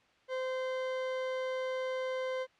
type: tone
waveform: 40% pulse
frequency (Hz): 517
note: C5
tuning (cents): -21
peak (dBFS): -32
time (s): 0.28-2.47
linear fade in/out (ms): 50
effects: white hiss -66 dBFS RMS until 2.59 s + low-pass 3000 Hz 12 dB/octave